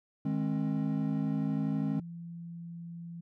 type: chord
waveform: triangle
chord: Ab major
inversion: second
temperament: equal with one note detuned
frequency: 155.56 / 207.7 / 268.2 Hz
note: Eb3 / Ab3 / C4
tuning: 0 / 0 / +43 cents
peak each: -31 dBFS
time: 0.25-2 s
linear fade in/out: 5 ms
type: tone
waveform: sine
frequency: 169.5 Hz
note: E3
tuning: 49 cents sharp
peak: -40 dBFS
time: 1.92-3.21 s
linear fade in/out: 10 ms
effects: none